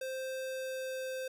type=tone with pitch glide; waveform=square; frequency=523.3 to 520 Hz; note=C5 to C5; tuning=0 to -11 cents; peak=-37 dBFS; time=0.01-1.28 s; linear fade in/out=5 ms; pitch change=-11 cents; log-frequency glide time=0.42-1.17 s; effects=none